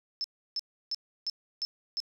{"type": "tone bursts", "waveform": "sine", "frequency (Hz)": 5260, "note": "E8", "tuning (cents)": -5, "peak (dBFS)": -29, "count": 6, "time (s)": [0.21, 2.002], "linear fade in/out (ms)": 0, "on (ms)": 32, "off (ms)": 320, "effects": []}